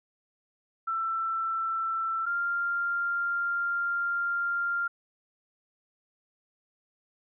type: tone pair in turn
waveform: sine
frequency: 1336 / 1393.6 Hz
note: E6 / F6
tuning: +23 / -4 cents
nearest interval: minor second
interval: 73 cents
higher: second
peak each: -27 / -26 dBFS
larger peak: second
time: 0.87-2.26 / 2.26-4.88 s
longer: second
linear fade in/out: 10 ms
effects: none